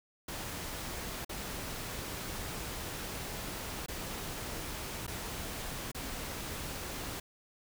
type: noise with dropouts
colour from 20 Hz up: pink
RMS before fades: -40 dBFS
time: 0.28-7.2 s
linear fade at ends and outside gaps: 5 ms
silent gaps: 1.248-1.293 / 3.862-3.883 / 5.067-5.077 / 5.917-5.946 s
effects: none